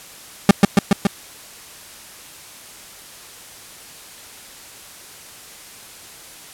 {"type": "tone with echo", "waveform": "40% pulse", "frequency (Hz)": 199.2, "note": "G3", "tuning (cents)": 28, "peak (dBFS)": -3, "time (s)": [0.49, 0.51], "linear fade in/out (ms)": 2, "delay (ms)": 140, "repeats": 4, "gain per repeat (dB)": -2, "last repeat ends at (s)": 1.07, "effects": ["white hiss -40 dBFS RMS until 6.53 s", "low-pass 12000 Hz 12 dB/octave"]}